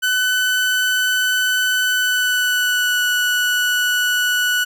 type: tone with pitch glide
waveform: 30% pulse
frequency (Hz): 1504 to 1475.6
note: F#6 to F#6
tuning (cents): +28 to -5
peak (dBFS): -13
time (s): 0.02-4.65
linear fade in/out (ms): 20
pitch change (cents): -33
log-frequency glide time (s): 1.81-3.04
effects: none